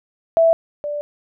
sine tone pair in turn, 659.3 / 587.4 Hz, E5 / D5, 0 / 0 cents, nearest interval major second, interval 200 cents, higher first, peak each -10 / -22 dBFS, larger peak first, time 0.37-0.53 / 0.84-1.01 s, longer second, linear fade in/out 0 ms, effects none

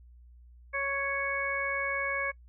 harmonic tone, 554.4 Hz, C#5, in tune, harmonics 1 / 2 / 3 / 4, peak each -36 / -36 / -34 / -32 dBFS, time 0.73-2.32 s, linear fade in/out 20 ms, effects noise-tail reverb RT60 0.1 s tail -25 dB re dry + added 60 Hz sine -51 dBFS peak until 2.48 s

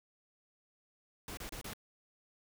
pink noise bursts, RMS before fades -44 dBFS, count 4, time 1.28-1.735 s, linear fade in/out 2 ms, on 92 ms, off 29 ms, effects none

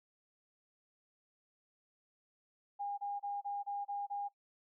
sine tone bursts, 810 Hz, G#5, 43 cents flat, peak -36 dBFS, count 7, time 2.79-4.288 s, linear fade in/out 20 ms, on 190 ms, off 28 ms, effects noise-tail reverb RT60 0.1 s tail -19 dB re dry

